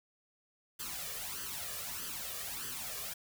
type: noise with flanger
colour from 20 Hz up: white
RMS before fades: -41 dBFS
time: 0.79-3.14 s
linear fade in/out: 10 ms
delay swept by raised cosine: 0.64 to 1.74 ms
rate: 1.6 Hz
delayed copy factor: +0.7
effects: none